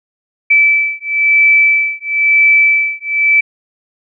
sine beating tone pair, 2314 / 2315 Hz, D7 / D7, -26 / -25 cents, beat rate 1 Hz, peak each -11 dBFS, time 0.5-3.41 s, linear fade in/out 10 ms, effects none

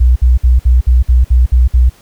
sine tone bursts, 61.74 Hz, B1, in tune, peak -4 dBFS, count 9, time 0-1.896 s, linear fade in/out 10 ms, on 160 ms, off 57 ms, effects pink hiss -45 dBFS RMS until 2.01 s

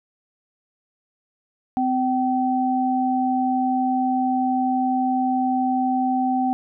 sine tone pair together, 256.3 / 768 Hz, C4 / G5, -36 / -36 cents, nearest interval octave + perfect fifth, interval 1900 cents, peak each -21 dBFS, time 1.77-6.53 s, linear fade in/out 0 ms, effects none

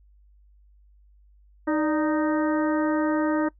harmonic tone with a mistuned harmonic, 310 Hz, D#4, 6 cents flat, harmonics 1 / 2 / 3 / 4 / 5 / 6, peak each -22 / -28 / -32 / -34 / -36 / -38 dBFS, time 1.67-3.49 s, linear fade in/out 10 ms, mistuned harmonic 2, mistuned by -75 cents, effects noise-tail reverb RT60 0.1 s tail -22 dB re dry + added 50 Hz sine -53 dBFS peak until 3.59 s

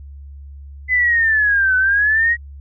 sine linear two-way sweep, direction down then up, 2032 to 1500 to 1909 Hz, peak -12 dBFS, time 0.88-2.37 s, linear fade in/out 50 ms, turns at 1.76 s, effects added 70 Hz sine -33 dBFS peak until 2.6 s

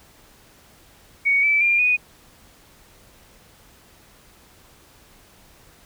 sine tone with pitch steps, 2236 / 2314 / 2394 / 2477 Hz, C#7 / D7 / D7 / D#7, +14 / -26 / +33 / -8 cents, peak -15 dBFS, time 1.25-1.97 s, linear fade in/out 20 ms, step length 180 ms, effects pink hiss -52 dBFS RMS until 5.85 s

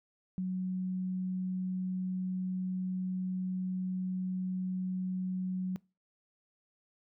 sine tone, 185 Hz, F#3, in tune, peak -31 dBFS, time 0.38-5.76 s, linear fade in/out 0 ms, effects noise-tail reverb RT60 0.3 s tail -24 dB re dry

